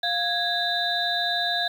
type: tone cluster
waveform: sine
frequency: 701 / 1657 / 3643 / 3972 Hz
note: F5 / G#6 / A#7 / B7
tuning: +6 / -4 / -41 / +9 cents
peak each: -28 dBFS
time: 0.03-1.68 s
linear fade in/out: 5 ms
effects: 8-bit